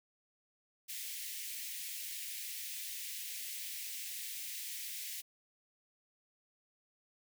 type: high-pass noise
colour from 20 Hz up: white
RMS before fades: -43 dBFS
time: 0.88-5.22 s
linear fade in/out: 20 ms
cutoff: 1900 Hz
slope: 48 dB/octave
effects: none